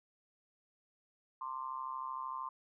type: tone with amplitude modulation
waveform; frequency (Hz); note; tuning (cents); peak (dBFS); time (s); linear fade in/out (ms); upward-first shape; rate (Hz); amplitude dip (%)
sine; 1046.5; C6; 0; -34; 1.41-2.49; 5; sine; 133; 95
effects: none